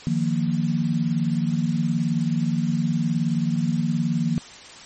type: chord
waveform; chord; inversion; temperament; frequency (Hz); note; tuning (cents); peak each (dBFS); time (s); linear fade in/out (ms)
sine; Eb suspended second; none; equal; 155.56 / 174.61 / 233.1; Eb3 / F3 / Bb3; 0 / 0 / 0; -24; 0.07-4.38; 0
effects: white hiss -42 dBFS RMS until 4.85 s + MP3 32 kbps